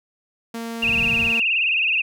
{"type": "tone", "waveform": "sawtooth", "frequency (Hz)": 230, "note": "A#3", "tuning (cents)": -23, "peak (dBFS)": -24, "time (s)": [0.54, 1.4], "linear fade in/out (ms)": 5}
{"type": "tone with vibrato", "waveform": "sine", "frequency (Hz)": 2637, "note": "E7", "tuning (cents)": 0, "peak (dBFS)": -17, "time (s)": [0.82, 2.02], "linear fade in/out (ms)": 10, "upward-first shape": "triangle", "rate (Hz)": 19, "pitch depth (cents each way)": 130}
{"type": "low-pass noise", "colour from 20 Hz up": "white", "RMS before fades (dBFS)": -32, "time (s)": [0.82, 1.33], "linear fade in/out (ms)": 50, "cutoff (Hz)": 180, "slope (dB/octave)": 24}
{"effects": []}